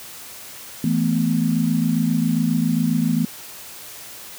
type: chord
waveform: sine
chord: E suspended fourth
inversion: none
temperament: just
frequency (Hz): 164.81 / 219.8 / 247.2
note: E3 / A3 / B3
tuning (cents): 0 / -2 / +2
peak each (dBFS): -21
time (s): 0.84-3.25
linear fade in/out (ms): 2
effects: white hiss -38 dBFS RMS until 4.38 s + high-pass 60 Hz 12 dB/octave